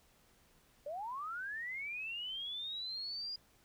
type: linear sweep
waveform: sine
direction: up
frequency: 554.4 to 4892 Hz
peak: -39 dBFS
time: 0.86-3.36 s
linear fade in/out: 5 ms
effects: pink hiss -68 dBFS RMS until 3.64 s